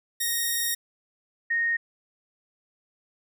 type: tone pair in turn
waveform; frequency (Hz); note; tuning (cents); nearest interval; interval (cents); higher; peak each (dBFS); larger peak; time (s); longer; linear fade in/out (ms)
5% pulse / sine; 1864.7 / 1856.5; A#6 / A#6; 0 / -8; unison; 8; first; -14 / -22; first; 0.2-0.75 / 1.5-1.77; first; 10
effects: none